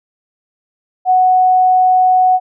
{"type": "tone", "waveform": "sine", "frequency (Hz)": 740, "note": "F#5", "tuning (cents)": 0, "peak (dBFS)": -7, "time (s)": [1.05, 2.4], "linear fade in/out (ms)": 50, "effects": []}